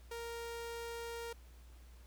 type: tone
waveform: sawtooth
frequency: 466.2 Hz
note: A#4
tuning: in tune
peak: -38 dBFS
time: 0.11-1.33 s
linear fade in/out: 5 ms
effects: added 60 Hz sine -54 dBFS peak until 2.06 s + pink hiss -66 dBFS RMS until 2.06 s